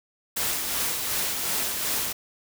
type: noise with tremolo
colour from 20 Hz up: white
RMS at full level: -26 dBFS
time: 0.36-2.13 s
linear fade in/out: 10 ms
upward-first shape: sine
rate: 2.7 Hz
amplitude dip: 35%
effects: none